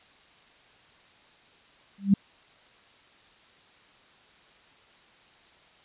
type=tone with exponential growth; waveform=sine; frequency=197.8 Hz; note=G3; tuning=16 cents sharp; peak=-12 dBFS; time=1.98-2.14 s; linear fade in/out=5 ms; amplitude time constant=34 ms; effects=white hiss -57 dBFS RMS until 5.84 s + resampled to 8000 Hz

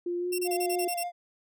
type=tone with pitch glide; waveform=sine; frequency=350 to 359 Hz; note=F4 to F4; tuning=+4 to +48 cents; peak=-28 dBFS; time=0.06-0.88 s; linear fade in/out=5 ms; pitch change=+44 cents; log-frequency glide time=0.18-0.29 s
type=tone bursts; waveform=5% pulse; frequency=2718 Hz; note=F7; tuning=48 cents flat; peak=-22 dBFS; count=8; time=0.32-1.037 s; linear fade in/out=10 ms; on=66 ms; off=27 ms
type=tone with vibrato; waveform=triangle; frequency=698 Hz; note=F5; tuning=1 cent flat; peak=-29 dBFS; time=0.44-1.12 s; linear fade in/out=50 ms; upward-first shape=square; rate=6.8 Hz; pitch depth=16 cents each way
effects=none

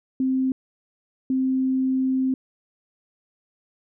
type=tone bursts at uneven times; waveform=sine; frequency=261.6 Hz; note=C4; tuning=in tune; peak=-19 dBFS; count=2; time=0.2-0.52 / 1.3-2.34 s; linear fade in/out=2 ms; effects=none

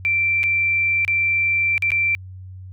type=tone with dropouts; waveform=sine; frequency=2349 Hz; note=D7; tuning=in tune; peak=-16 dBFS; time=0.05-2.15 s; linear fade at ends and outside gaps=0 ms; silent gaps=0.432-0.438 / 1.049-1.079 / 1.779-1.823 / 1.905-1.918 s; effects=added 93 Hz sine -34 dBFS peak until 2.72 s

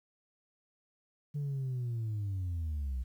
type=linear sweep; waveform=sine; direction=down; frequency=147.7 to 60.3 Hz; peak=-30 dBFS; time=1.34-3.04 s; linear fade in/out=20 ms; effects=tanh soft clip ceiling -31 dBFS + 11-bit

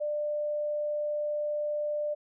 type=tone; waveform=sine; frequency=595 Hz; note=D5; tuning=22 cents sharp; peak=-28 dBFS; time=0-2.15 s; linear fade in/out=20 ms; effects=none

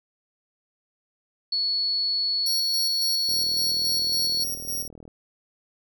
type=tone; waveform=sine; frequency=4400 Hz; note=C#8; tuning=14 cents flat; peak=-22 dBFS; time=1.52-4.44 s; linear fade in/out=5 ms
type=tone with tremolo; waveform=10% pulse; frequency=5630 Hz; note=F8; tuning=13 cents sharp; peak=-21 dBFS; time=2.46-4.88 s; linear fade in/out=5 ms; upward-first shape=square; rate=3.6 Hz; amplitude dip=55%
type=click train; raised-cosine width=2 ms; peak=-30 dBFS; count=72; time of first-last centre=3.29-5.078 s; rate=39.7 Hz
effects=none

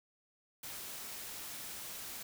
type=noise; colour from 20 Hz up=white; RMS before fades=-45 dBFS; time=0.63-2.23 s; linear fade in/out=5 ms; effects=none

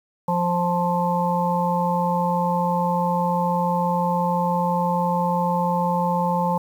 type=harmonic tone; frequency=175.4 Hz; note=F3; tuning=8 cents sharp; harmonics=1 / 3 / 5 / 6; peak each=-23 / -26 / -22 / -29 dBFS; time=0.28-6.58 s; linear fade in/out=5 ms; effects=8-bit

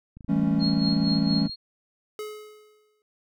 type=click train; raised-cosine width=5 ms; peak=-31 dBFS; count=36; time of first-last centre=0.17-1.496 s; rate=26.4 Hz
type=chord; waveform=triangle; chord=A dominant seventh; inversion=second; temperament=equal with one note detuned; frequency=164.81 / 199.88 / 220 / 277.2 Hz; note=E3 / G3 / A3 / C#4; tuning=0 / +34 / 0 / 0 cents; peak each=-24 dBFS; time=0.28-1.48 s; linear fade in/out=20 ms
type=tone with tremolo; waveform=sine; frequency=4273 Hz; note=C8; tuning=36 cents sharp; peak=-26 dBFS; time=0.59-1.56 s; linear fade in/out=50 ms; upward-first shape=sine; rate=4.3 Hz; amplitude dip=75%
type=tone with exponential decay; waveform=square; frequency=425.1 Hz; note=G#4; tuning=40 cents sharp; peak=-31 dBFS; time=2.19-3.02 s; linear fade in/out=1 ms; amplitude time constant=180 ms
effects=none

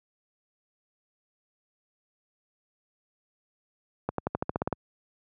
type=accelerating click train; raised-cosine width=1 ms; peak=-13 dBFS; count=10; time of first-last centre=4.09-4.727 s; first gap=93 ms; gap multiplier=0.93; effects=high-pass 80 Hz 12 dB/octave

